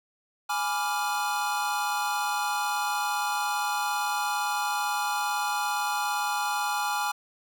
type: chord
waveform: square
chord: G# diminished seventh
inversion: none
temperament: equal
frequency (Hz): 830.6 / 987.8 / 1174.7 / 1396.9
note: G#5 / B5 / D6 / F6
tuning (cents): 0 / 0 / 0 / 0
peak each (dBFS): -30 / -35 / -34 / -33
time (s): 0.49-7.12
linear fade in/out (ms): 10
effects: none